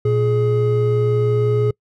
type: tone pair together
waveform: triangle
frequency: 118.08 / 420.2 Hz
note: A#2 / G#4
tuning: +23 / +20 cents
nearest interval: octave + minor seventh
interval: 2197 cents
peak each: -15 dBFS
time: 0.05-1.71 s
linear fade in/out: 5 ms
effects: noise-tail reverb RT60 0.1 s tail -26 dB re dry